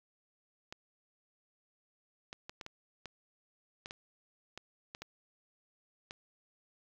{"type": "clicks", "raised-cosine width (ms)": 0.2, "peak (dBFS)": -26, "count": 12, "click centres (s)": [0.725, 2.329, 2.495, 2.612, 2.664, 3.057, 3.859, 3.909, 4.576, 4.949, 5.02, 6.109], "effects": ["low-pass 7000 Hz 12 dB/octave", "9-bit"]}